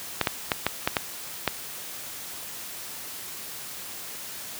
clicks, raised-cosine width 0.3 ms, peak -5 dBFS, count 7, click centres 0.213 / 0.272 / 0.518 / 0.666 / 0.875 / 0.968 / 1.477 s, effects white hiss -38 dBFS RMS until 4.59 s + high-pass 60 Hz 12 dB/octave

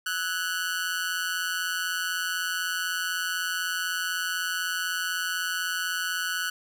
sawtooth tone with amplitude modulation, 1480 Hz, F#6, in tune, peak -20 dBFS, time 0.06-6.5 s, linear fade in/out 5 ms, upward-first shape sine, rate 176 Hz, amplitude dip 80%, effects none

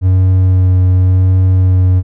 triangle tone with vibrato, 92.6 Hz, F#2, 2 cents sharp, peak -4 dBFS, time 0.01-2.03 s, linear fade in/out 50 ms, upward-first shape sine, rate 0.9 Hz, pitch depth 13 cents each way, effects none

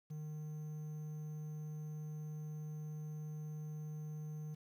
triangle tone with quantisation, 152.8 Hz, D#3, 31 cents flat, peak -40 dBFS, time 0.1-4.55 s, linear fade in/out 10 ms, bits 11, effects none

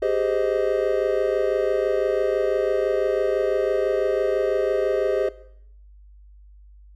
triangle chord, Ab major seventh, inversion third, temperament just, 389.3 / 415.3 / 519.1 / 623 Hz, G4 / Ab4 / C5 / Eb5, -12 / 0 / -14 / +2 cents, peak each -23 dBFS, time 0.02-5.29 s, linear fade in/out 5 ms, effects noise-tail reverb RT60 0.7 s tail -18 dB re dry + added 50 Hz sine -45 dBFS peak until 6.95 s

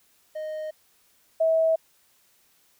triangle / sine tone pair in turn, 620 / 647 Hz, D#5 / E5, -6 / -32 cents, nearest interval minor second, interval 74 cents, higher second, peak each -28 / -18 dBFS, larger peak second, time 0.35-0.71 / 1.4-1.76 s, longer neither, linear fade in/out 10 ms, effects white hiss -63 dBFS RMS until 2.79 s

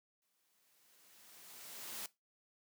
white noise with exponential growth, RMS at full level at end -43 dBFS, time 0.22-2.06 s, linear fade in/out 1 ms, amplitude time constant 400 ms, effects noise-tail reverb RT60 0.2 s tail -18 dB re dry + high-pass 150 Hz 12 dB/octave

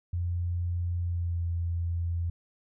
sine tone with pitch glide, 87.31 to 85.27 Hz, F2 to F2, 0 to -41 cents, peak -27 dBFS, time 0.13-2.3 s, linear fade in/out 5 ms, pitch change -41 cents, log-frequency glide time 1-1.43 s, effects none

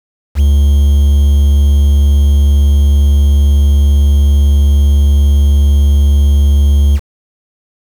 triangle tone with quantisation, 71.1 Hz, C#2, 45 cents sharp, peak -3 dBFS, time 0.35-7 s, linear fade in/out 50 ms, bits 5, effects none

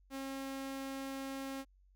sawtooth tone, 270.3 Hz, C#4, 44 cents flat, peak -36 dBFS, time 0.1-1.65 s, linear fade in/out 50 ms, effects added 47 Hz sine -63 dBFS peak until 1.95 s

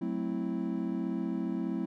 triangle chord, F# half-diminished seventh, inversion none, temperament equal, 185 / 220 / 261.6 / 329.6 Hz, F#3 / A3 / C4 / E4, 0 / 0 / 0 / 0 cents, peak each -34 dBFS, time 0.01-1.86 s, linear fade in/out 10 ms, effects none

